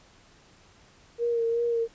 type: tone with vibrato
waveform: sine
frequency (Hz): 466.2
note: A#4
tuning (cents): 0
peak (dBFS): -23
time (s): 1.18-1.88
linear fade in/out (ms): 50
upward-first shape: sine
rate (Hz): 2.7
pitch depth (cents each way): 28
effects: pink hiss -57 dBFS RMS until 1.94 s + resampled to 16000 Hz